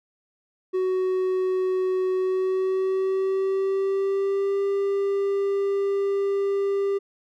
triangle tone with pitch glide, 372.4 to 396.8 Hz, F#4 to G4, +11 to +21 cents, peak -19 dBFS, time 0.73-6.99 s, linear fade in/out 20 ms, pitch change +110 cents, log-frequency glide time 2.14-4.62 s, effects none

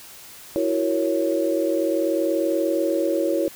sine chord, F# dominant seventh, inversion third, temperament equal, 329.6 / 370 / 466.2 / 554.4 Hz, E4 / F#4 / A#4 / C#5, 0 / 0 / 0 / 0 cents, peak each -23 / -27 / -28 / -23 dBFS, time 0.56-3.48 s, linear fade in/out 0 ms, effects white hiss -43 dBFS RMS until 3.55 s

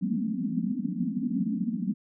white band-pass noise, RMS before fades -29 dBFS, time 0.01-1.94 s, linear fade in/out 20 ms, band 170 to 270 Hz, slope 96 dB/octave, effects none

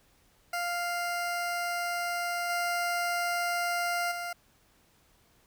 20% pulse tone with level steps, 698.5 Hz, F5, in tune, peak -25 / -23 / -29 dBFS, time 0.53-4.33 s, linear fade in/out 5 ms, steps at 2.49 / 4.11 s, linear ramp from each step 10 ms, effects pink hiss -65 dBFS RMS until 5.46 s

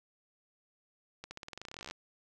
accelerating click train, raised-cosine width 0.2 ms, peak -26 dBFS, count 22, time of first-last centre 1.24-1.91 s, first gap 70 ms, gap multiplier 0.91, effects none

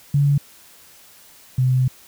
sine tone pair in turn, 142.5 / 128.35 Hz, C#3 / C3, +48 / -33 cents, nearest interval major second, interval 181 cents, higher first, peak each -13 / -14 dBFS, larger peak first, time 0.14-0.38 / 1.58-1.88 s, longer second, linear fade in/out 5 ms, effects white hiss -48 dBFS RMS until 2.07 s

